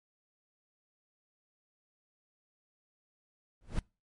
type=noise with exponential growth; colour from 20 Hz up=brown; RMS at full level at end=-27 dBFS; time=3.61-3.79 s; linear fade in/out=1 ms; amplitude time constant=37 ms; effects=noise-tail reverb RT60 0.3 s tail -26 dB re dry + MP3 48 kbps